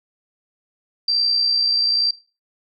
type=tone with amplitude modulation; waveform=sine; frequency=4699 Hz; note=D8; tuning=in tune; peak=-14 dBFS; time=1.08-2.11 s; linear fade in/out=5 ms; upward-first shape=sine; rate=60.8 Hz; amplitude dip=40%; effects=noise-tail reverb RT60 0.3 s tail -17 dB re dry